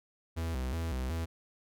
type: tone with vibrato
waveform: 45% pulse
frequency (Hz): 72.7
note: D2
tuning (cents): -17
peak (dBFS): -32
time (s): 0.36-1.26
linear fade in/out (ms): 20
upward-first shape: square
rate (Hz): 2.7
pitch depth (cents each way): 220
effects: none